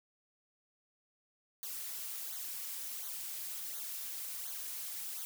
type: noise with flanger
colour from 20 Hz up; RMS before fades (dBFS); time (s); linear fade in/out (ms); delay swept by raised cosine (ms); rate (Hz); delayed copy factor
blue; -42; 1.63-5.25; 0; 0.38 to 5.88; 1.4; -0.85
effects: none